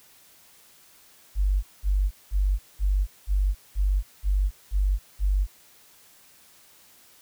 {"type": "tone bursts", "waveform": "sine", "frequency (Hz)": 48.58, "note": "G1", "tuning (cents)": -15, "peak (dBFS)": -19, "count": 9, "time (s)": [1.35, 5.47], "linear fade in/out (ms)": 50, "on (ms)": 280, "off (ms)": 200, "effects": ["white hiss -55 dBFS RMS until 7.21 s"]}